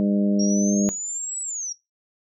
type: harmonic tone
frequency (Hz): 101.2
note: G#2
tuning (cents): -44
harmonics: 2 / 3 / 4 / 5 / 6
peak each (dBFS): -19 / -27 / -33 / -35 / -31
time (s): 0-0.89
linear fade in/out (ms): 0
type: linear two-way sweep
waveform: sine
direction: up then down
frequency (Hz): 5570 to 7902 to 5570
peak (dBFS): -27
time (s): 0.39-1.73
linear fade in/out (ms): 10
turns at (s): 1.41
effects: noise-tail reverb RT60 0.2 s tail -17 dB re dry